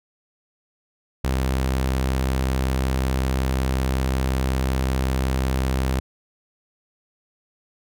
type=tone; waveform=sawtooth; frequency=65.41 Hz; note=C2; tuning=in tune; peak=-16 dBFS; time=1.24-6 s; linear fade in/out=5 ms; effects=none